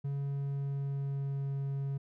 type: tone with pitch glide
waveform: triangle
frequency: 140 to 138.23 Hz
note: C#3 to C#3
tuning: +18 to -5 cents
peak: -30 dBFS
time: 0.04-1.98 s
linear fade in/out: 10 ms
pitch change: -23 cents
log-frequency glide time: 0.17-1.55 s
effects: none